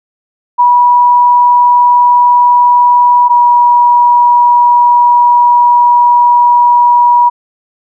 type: tone pair in turn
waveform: sine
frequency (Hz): 973 / 965.2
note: B5 / B5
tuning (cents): -26 / -40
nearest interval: unison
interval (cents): 14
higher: first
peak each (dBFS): -3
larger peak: neither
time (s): 0.58-3.29 / 3.29-7.3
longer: second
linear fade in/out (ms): 20
effects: none